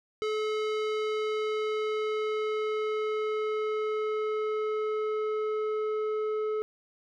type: tone with low-pass filter sweep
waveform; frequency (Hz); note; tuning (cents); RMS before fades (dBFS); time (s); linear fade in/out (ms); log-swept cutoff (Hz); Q
square; 430; A4; -40; -30; 0.22-6.62; 0; 4100 to 1100; 0.91
effects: none